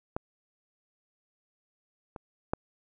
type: clicks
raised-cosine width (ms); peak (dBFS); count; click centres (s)
1; -17 / -26 / -13; 3; 0.165 / 2.162 / 2.535
effects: none